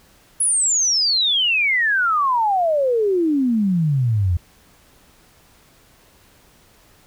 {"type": "exponential sweep", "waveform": "sine", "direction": "down", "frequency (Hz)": [10548, 83.1], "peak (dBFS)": -15, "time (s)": [0.4, 4.37], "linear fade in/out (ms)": 5, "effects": ["pink hiss -53 dBFS RMS until 7.06 s"]}